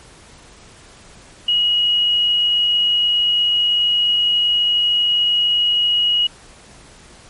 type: tone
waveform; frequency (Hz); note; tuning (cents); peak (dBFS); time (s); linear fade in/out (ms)
sine; 2900; F#7; -35; -13; 1.48-6.27; 5
effects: pink hiss -44 dBFS RMS until 7.29 s + MP3 48 kbps